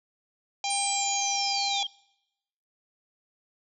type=harmonic tone; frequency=798 Hz; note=G5; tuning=31 cents sharp; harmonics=1 / 3 / 4 / 5 / 6 / 7 / 8 / 9; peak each=-30 / -35 / -36 / -37 / -38 / -38 / -39 / -40 dBFS; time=0.64-1.83 s; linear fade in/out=2 ms
type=linear sweep; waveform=sine; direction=down; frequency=8890 to 3136 Hz; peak=-29 dBFS; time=0.7-1.87 s; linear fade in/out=5 ms
effects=noise-tail reverb RT60 0.9 s tail -25 dB re dry